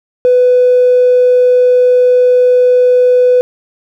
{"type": "tone with tanh clipping", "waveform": "triangle", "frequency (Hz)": 498.3, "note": "B4", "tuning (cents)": 15, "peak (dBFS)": -4, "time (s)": [0.25, 3.41], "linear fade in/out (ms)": 0, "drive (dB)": 1, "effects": []}